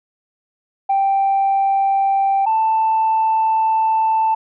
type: tone pair in turn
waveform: sine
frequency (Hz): 784 / 884.6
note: G5 / A5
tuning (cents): 0 / +9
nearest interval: major second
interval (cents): 209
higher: second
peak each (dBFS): -12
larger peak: neither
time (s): 0.89-2.46 / 2.46-4.35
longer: second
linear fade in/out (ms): 10
effects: tanh soft clip ceiling -10 dBFS